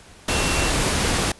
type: tone in noise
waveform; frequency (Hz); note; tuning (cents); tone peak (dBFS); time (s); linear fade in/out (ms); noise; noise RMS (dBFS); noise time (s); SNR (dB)
sine; 2720; F7; -46; -28; 0.29-0.7; 5; pink; -21; 0.28-1.32; -10
effects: pink hiss -47 dBFS RMS until 1.39 s + resampled to 24000 Hz